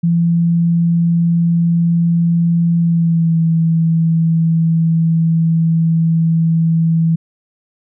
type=tone with pitch glide; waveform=sine; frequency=169.2 to 163.81 Hz; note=E3 to E3; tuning=+45 to -11 cents; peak=-10 dBFS; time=0.03-7.16 s; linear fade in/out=10 ms; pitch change=-56 cents; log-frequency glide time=2.79-3.39 s; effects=none